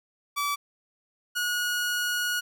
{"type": "tone pair in turn", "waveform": "sawtooth", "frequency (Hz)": [1152, 1451.4], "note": ["D6", "F#6"], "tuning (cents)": [-34, -34], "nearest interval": "major third", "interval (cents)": 400, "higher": "second", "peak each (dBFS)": -22, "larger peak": "neither", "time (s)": [[0.36, 0.56], [1.35, 2.41]], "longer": "second", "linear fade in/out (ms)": 20, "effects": []}